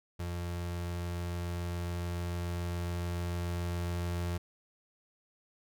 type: tone with level ramp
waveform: 35% pulse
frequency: 87 Hz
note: F2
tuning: 6 cents flat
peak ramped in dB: -33 to -30 dBFS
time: 0.19-4.38 s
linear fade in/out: 10 ms
effects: none